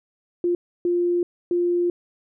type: tone bursts at uneven times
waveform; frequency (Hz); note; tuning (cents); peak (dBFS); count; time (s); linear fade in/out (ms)
sine; 350; F4; +4; -18; 3; 0.44-0.55 / 0.85-1.23 / 1.51-1.9; 2
effects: none